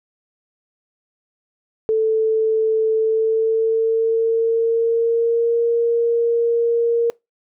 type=tone with pitch glide; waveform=sine; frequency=440.7 to 466.9 Hz; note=A4 to A#4; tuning=+3 to +3 cents; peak=-14 dBFS; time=1.89-7.1 s; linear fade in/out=0 ms; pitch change=+100 cents; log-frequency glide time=2.95-5.6 s; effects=noise-tail reverb RT60 0.2 s tail -24 dB re dry